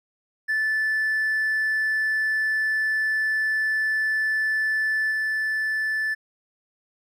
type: tone with level steps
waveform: triangle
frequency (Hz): 1750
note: A6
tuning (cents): -10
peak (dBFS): -18 / -20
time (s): 0.48-6.15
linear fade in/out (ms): 20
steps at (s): 5.11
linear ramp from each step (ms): 5
effects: tanh soft clip ceiling -16 dBFS